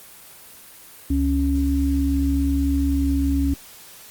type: tone pair together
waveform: sine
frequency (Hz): 69.3 / 277.2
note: C#2 / C#4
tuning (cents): 0 / 0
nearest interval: 2 octaves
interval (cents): 2400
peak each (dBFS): -20 / -20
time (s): 1.1-3.54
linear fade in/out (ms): 5
effects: white hiss -44 dBFS RMS until 4.1 s + Opus 24 kbps